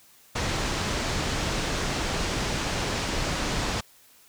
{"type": "low-pass noise", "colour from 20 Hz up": "pink", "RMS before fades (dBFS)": -28, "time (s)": [0.35, 3.81], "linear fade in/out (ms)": 10, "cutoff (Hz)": 7300, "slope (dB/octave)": 24, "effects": ["white hiss -56 dBFS RMS until 4.28 s"]}